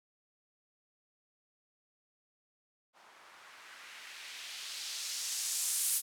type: noise with low-pass filter sweep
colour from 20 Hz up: violet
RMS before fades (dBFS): -39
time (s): 2.93-6.02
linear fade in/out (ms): 50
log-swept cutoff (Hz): 860 to 11000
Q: 1.2
effects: none